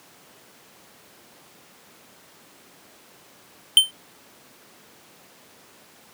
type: tone with exponential decay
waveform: square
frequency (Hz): 3100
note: G7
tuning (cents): -20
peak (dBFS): -6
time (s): 3.77-3.91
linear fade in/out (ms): 1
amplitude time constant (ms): 29
effects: pink hiss -51 dBFS RMS until 6.13 s + high-pass 200 Hz 12 dB/octave